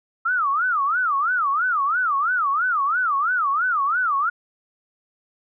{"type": "tone with vibrato", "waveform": "sine", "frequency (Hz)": 1287, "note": "E6", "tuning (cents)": -42, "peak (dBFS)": -18, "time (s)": [0.25, 4.3], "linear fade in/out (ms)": 10, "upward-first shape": "sine", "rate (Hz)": 3, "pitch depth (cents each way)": 280, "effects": []}